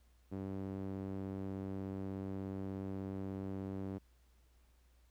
sawtooth tone with band-pass filter, 96.6 Hz, G2, 25 cents flat, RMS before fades -42 dBFS, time 0.31-3.99 s, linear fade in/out 20 ms, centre 280 Hz, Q 1.1, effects added 60 Hz sine -65 dBFS peak until 5.1 s + pink hiss -75 dBFS RMS until 5.1 s

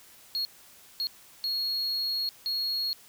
triangle tone bursts at uneven times, 4308 Hz, C8, 50 cents sharp, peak -26 dBFS, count 4, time 0.35-0.45 / 1-1.07 / 1.44-2.29 / 2.46-2.93 s, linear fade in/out 0 ms, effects white hiss -54 dBFS RMS until 3.08 s

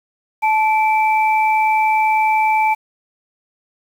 sine tone pair together, 870 / 2328 Hz, A5 / D7, -20 / -16 cents, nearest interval octave + perfect fourth, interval 1704 cents, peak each -13 / -20 dBFS, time 0.42-2.75 s, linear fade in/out 20 ms, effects 7-bit

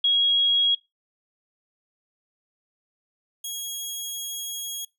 sine / 15% pulse tone pair in turn, 3302 / 3302 Hz, G#7 / G#7, -11 / -11 cents, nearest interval unison, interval 0 cents, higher neither, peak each -17 / -23 dBFS, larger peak first, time 0.04-0.75 / 3.44-4.85 s, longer second, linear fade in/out 5 ms, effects noise-tail reverb RT60 0.2 s tail -23 dB re dry

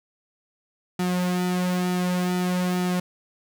sawtooth tone with flanger, 180.4 Hz, F#3, 44 cents flat, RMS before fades -24 dBFS, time 0.99-3 s, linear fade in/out 5 ms, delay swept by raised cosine 1.9 to 3.7 ms, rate 1.1 Hz, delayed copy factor -0.65, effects none

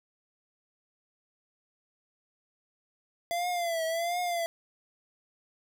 square tone with vibrato, 680 Hz, F5, 46 cents flat, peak -29 dBFS, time 3.31-4.46 s, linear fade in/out 0 ms, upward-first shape triangle, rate 1.4 Hz, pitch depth 100 cents each way, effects none

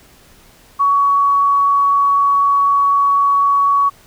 sine tone, 1124 Hz, C#6, 24 cents sharp, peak -10 dBFS, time 0.79-3.9 s, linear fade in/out 20 ms, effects pink hiss -47 dBFS RMS until 4.06 s

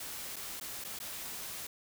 white noise with dropouts, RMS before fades -42 dBFS, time 0-1.67 s, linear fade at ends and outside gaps 5 ms, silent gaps 0.36-0.364 / 0.6-0.61 / 0.841-0.846 / 0.99-1 s, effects none

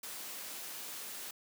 white noise, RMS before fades -44 dBFS, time 0.03-1.31 s, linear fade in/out 5 ms, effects high-pass 200 Hz 12 dB/octave

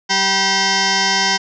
sine tone with frequency modulation, 1935 Hz, B6, 36 cents flat, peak -13 dBFS, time 0.09-1.38 s, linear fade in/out 20 ms, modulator 581 Hz, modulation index 7, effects none

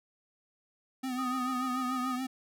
square tone with vibrato, 255.7 Hz, C4, 40 cents flat, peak -33 dBFS, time 1.03-2.27 s, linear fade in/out 10 ms, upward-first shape triangle, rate 6.9 Hz, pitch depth 66 cents each way
sine tone, 1244.5 Hz, D#6, in tune, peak -33 dBFS, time 1.17-2.17 s, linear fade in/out 20 ms
effects none

